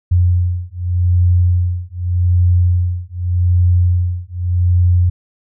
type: beating tone pair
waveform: sine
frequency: 88.4 / 89.24 Hz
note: F2 / F2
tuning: +22 / +38 cents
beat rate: 0.84 Hz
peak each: -14 dBFS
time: 0.11-5.1 s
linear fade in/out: 10 ms
effects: none